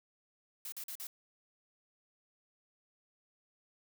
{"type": "noise bursts", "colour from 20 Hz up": "blue", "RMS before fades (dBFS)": -43, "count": 4, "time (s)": [0.65, 1.07], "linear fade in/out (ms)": 2, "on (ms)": 72, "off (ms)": 44, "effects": []}